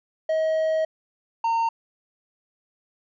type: tone pair in turn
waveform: triangle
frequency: 635 / 915.5 Hz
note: D#5 / A#5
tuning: +35 / -32 cents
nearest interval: tritone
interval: 633 cents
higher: second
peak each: -18 dBFS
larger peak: neither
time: 0.29-0.85 / 1.44-1.69 s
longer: first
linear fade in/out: 5 ms
effects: resampled to 16000 Hz